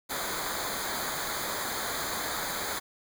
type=noise with comb filter; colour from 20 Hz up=pink; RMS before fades=-33 dBFS; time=0.09-2.8 s; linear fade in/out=20 ms; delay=0.36 ms; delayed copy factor=-0.85; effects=none